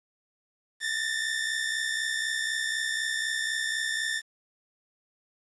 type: tone pair together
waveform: sawtooth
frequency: 1760 / 1824 Hz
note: A6 / A#6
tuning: 0 / -38 cents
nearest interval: minor second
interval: 62 cents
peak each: -27 dBFS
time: 0.8-4.22 s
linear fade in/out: 50 ms
effects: resampled to 24000 Hz + 9-bit